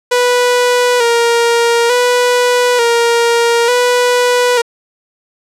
sawtooth tone with vibrato, 480 Hz, B4, 49 cents flat, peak -5 dBFS, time 0.11-4.62 s, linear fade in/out 10 ms, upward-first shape square, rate 0.56 Hz, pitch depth 42 cents each way, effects low-pass 10000 Hz 12 dB/octave

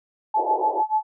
sine tone with tremolo, 864 Hz, A5, 32 cents flat, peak -16 dBFS, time 0.34-1.03 s, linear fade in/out 5 ms, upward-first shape sine, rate 6.9 Hz, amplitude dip 95%
white band-pass noise, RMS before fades -28 dBFS, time 0.35-0.84 s, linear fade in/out 50 ms, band 320 to 910 Hz, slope 96 dB/octave
effects none

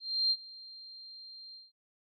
sine tone with ADSR envelope, 4179 Hz, C8, 3 cents flat, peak -24 dBFS, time 0-1.72 s, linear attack 310 ms, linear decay 50 ms, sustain -22 dB, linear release 180 ms, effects none

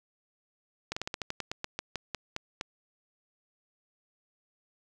slowing click train, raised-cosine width 0.2 ms, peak -16 dBFS, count 15, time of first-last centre 0.92-2.611 s, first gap 45 ms, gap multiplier 1.14, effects none

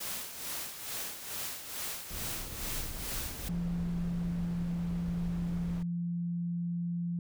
white noise with tremolo, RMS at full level -37 dBFS, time 0-3.49 s, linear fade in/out 10 ms, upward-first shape sine, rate 2.3 Hz, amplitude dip 60%
brown noise, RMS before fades -41 dBFS, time 2.1-5.83 s, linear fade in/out 5 ms
sine tone, 172.3 Hz, F3, 23 cents flat, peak -31 dBFS, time 3.49-7.19 s, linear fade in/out 2 ms
effects none

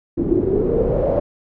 pink noise with low-pass filter sweep, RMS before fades -18 dBFS, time 0.17-1.2 s, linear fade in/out 10 ms, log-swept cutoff 310 to 600 Hz, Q 7.7, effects none

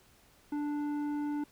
sine tone with tanh clipping, 293.7 Hz, D4, in tune, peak -33 dBFS, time 0.52-1.44 s, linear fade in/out 5 ms, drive 10 dB, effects pink hiss -63 dBFS RMS until 1.51 s

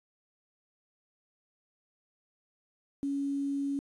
sine tone with quantisation, 279.6 Hz, C#4, 15 cents sharp, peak -29 dBFS, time 3.03-3.79 s, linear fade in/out 0 ms, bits 9, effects resampled to 24000 Hz

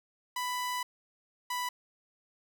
sawtooth tone pair in turn, 993 / 989.1 Hz, B5 / B5, +9 / +2 cents, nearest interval unison, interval 7 cents, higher first, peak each -28 dBFS, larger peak neither, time 0.36-0.83 / 1.5-1.69 s, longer first, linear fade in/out 5 ms, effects none

